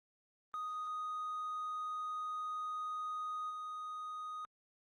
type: tone with level steps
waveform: triangle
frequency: 1244.5 Hz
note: D#6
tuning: in tune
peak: -35 / -39 dBFS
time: 0.54-4.45 s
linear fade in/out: 0 ms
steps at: 3.49 s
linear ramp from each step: 20 ms
effects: tanh soft clip ceiling -33 dBFS + Opus 24 kbps